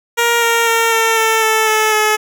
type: tone with pitch steps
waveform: 10% pulse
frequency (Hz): 470 / 463.8 / 457.7 / 451.6 / 445.7 / 439.8 / 434 / 428.3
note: A#4 / A#4 / A#4 / A4 / A4 / A4 / A4 / A4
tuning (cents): +14 / -9 / -32 / +45 / +22 / -1 / -24 / -47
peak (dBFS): -3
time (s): 0.17-2.17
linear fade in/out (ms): 20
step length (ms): 250
effects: none